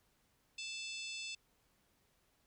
harmonic tone with a mistuned harmonic, 880 Hz, A5, in tune, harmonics 3 / 4 / 5 / 6 / 7 / 8 / 9, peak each -45 / -48 / -52 / -50 / -55 / -57 / -54 dBFS, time 0.58-1.35 s, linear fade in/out 5 ms, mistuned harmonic 6, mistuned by -61 cents, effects pink hiss -75 dBFS RMS until 2.46 s

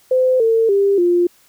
sine tone with pitch steps, 513 / 451.8 / 397.9 / 350.4 Hz, C5 / A4 / G4 / F4, -34 / +46 / +26 / +6 cents, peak -11 dBFS, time 0.11-1.27 s, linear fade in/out 5 ms, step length 290 ms, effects white hiss -53 dBFS RMS until 1.48 s

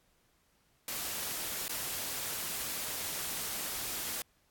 white noise with dropouts, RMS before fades -37 dBFS, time 0.88-4.22 s, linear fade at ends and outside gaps 1 ms, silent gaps 1.681-1.694 s, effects pink hiss -71 dBFS RMS until 4.5 s + AAC 64 kbps

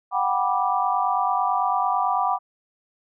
sine chord, G major seventh, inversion third, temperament just, 735 / 784 / 980 / 1176 Hz, F#5 / G5 / B5 / D6, -12 / 0 / -14 / +2 cents, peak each -25 dBFS, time 0.11-2.39 s, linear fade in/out 50 ms, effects none

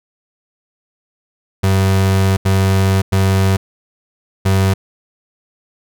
35% pulse tone bursts at uneven times, 96.1 Hz, G2, 34 cents flat, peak -9 dBFS, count 4, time 1.63-2.37 / 2.45-3.02 / 3.12-3.57 / 4.45-4.74 s, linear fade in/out 10 ms, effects none

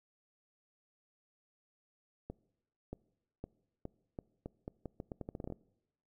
accelerating click train, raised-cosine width 2 ms, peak -28 dBFS, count 18, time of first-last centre 2.3-5.524 s, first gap 630 ms, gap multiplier 0.81, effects noise-tail reverb RT60 0.9 s tail -23 dB re dry

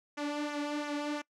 sawtooth tone with flanger, 293.7 Hz, D4, in tune, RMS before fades -35 dBFS, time 0.17-1.22 s, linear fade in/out 10 ms, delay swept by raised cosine 0.22 to 2.92 ms, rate 2.9 Hz, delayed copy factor -0.6, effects noise-tail reverb RT60 0.1 s tail -23 dB re dry + low-pass 6000 Hz 12 dB/octave

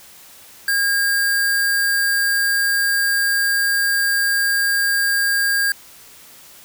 sine tone with sample-and-hold, 1621 Hz, G#6, 42 cents flat, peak -15 dBFS, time 0.68-5.72 s, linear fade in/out 2 ms, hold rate 6300 Hz, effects white hiss -44 dBFS RMS until 6.64 s

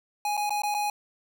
square tone with dropouts, 830.6 Hz, G#5, in tune, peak -26 dBFS, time 0.25-0.9 s, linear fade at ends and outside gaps 2 ms, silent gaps 0.369-0.375 / 0.495-0.505 / 0.62-0.634 / 0.743-0.747 s, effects none

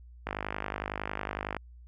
click train, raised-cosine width 0.5 ms, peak -17 dBFS, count 67, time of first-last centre 0.27-1.567 s, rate 50.9 Hz, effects added 60 Hz sine -48 dBFS peak until 1.87 s

